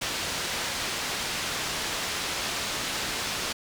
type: low-pass noise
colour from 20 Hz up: white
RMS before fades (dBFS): -31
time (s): 0.01-3.53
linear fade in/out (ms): 10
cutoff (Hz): 5200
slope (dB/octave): 12
effects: none